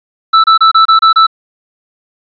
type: tone bursts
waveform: square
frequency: 1318.5 Hz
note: E6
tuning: in tune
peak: -4 dBFS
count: 7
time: 0.33-1.268 s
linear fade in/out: 10 ms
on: 110 ms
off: 28 ms
effects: resampled to 11025 Hz + 7-bit